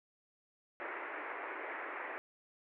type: band-pass noise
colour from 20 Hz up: white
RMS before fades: -43 dBFS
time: 0.8-2.18 s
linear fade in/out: 0 ms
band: 310 to 2200 Hz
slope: 48 dB/octave
effects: none